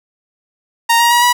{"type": "tone with pitch steps", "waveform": "sawtooth", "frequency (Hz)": [929, 943.6, 958.4, 973.5], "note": ["A#5", "A#5", "A#5", "B5"], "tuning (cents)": [-6, 21, 48, -25], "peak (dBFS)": -5, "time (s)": [0.89, 1.33], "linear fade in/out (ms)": 10, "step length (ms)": 110, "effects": []}